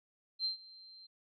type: tone with ADSR envelope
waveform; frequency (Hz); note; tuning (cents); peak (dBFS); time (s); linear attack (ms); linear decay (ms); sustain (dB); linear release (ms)
sine; 4138; C8; -20; -30; 0.39-1.07; 58; 120; -22; 12
effects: none